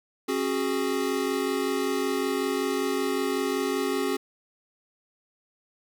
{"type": "chord", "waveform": "square", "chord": "C# suspended fourth", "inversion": "none", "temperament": "equal with one note detuned", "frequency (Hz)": [270.9, 370, 415.3], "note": ["C#4", "F#4", "G#4"], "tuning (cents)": [-40, 0, 0], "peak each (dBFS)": -30, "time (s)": [0.28, 4.17], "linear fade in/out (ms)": 10, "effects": ["10-bit"]}